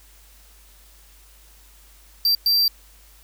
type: tone bursts at uneven times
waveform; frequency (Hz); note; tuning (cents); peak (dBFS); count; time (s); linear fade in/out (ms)
square; 4702; D8; +1; -16; 2; 2.25-2.35 / 2.46-2.68; 2
effects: added 50 Hz sine -50 dBFS peak until 3.23 s + white hiss -53 dBFS RMS until 3.23 s